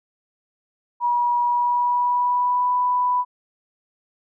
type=tone with pitch glide; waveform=sine; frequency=964 to 990 Hz; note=B5 to B5; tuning=-42 to +4 cents; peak=-17 dBFS; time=1-3.25 s; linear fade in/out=50 ms; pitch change=+46 cents; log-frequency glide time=1.43-2.7 s; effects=none